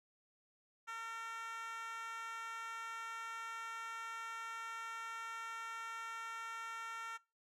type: tone with high-pass filter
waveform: 10% pulse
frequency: 455.4 Hz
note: A#4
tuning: 40 cents flat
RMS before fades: -45 dBFS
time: 0.87-7.18 s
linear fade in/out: 20 ms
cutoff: 1200 Hz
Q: 4.4
effects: noise-tail reverb RT60 0.3 s tail -23 dB re dry + low-pass 9000 Hz 12 dB/octave